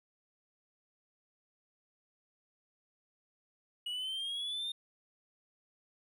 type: exponential sweep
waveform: triangle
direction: up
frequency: 2901 to 3660 Hz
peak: -34 dBFS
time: 3.86-4.72 s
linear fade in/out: 5 ms
effects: none